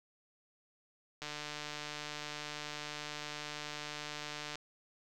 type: click train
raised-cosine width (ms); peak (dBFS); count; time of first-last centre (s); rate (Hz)
0.2; -24; 498; 1.22-4.556; 149
effects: none